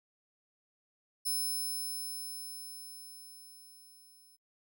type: tone with level ramp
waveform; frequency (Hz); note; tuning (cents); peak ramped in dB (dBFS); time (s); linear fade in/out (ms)
5% pulse; 5250; E8; -8; -24 to -54; 1.25-4.37; 20
effects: noise-tail reverb RT60 0.1 s tail -25 dB re dry